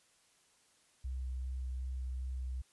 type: tone with vibrato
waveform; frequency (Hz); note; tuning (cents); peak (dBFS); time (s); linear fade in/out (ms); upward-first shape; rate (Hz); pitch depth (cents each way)
sine; 64.1; C2; -35; -36; 1.04-2.62; 10; sine; 2.6; 13
effects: white hiss -69 dBFS RMS until 2.72 s + resampled to 24000 Hz